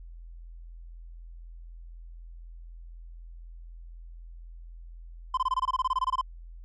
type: tone bursts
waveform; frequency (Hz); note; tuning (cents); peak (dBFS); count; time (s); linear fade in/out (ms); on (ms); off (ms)
triangle; 1029; C6; -29; -21; 16; 5.34-6.213; 5; 33; 23
effects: added 42 Hz sine -42 dBFS peak until 6.64 s + resampled to 22050 Hz